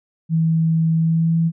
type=tone with pitch glide; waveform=sine; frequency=162.3 to 165.04 Hz; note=E3 to E3; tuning=-27 to +2 cents; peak=-14 dBFS; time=0.29-1.52 s; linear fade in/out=50 ms; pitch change=+29 cents; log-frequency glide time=0.96-1.37 s; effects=none